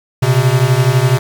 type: beating tone pair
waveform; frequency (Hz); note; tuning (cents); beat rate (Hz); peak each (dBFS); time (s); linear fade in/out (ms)
square; 122.6 / 134.6; B2 / C3; -12 / +49; 12; -13; 0.22-1.19; 10
effects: 7-bit